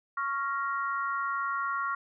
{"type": "tone cluster", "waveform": "sine", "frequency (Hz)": [1109, 1389, 1879], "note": ["C#6", "F6", "A#6"], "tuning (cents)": [0, -10, 13], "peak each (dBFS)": [-31, -32, -40], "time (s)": [0.17, 1.95], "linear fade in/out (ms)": 5, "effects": []}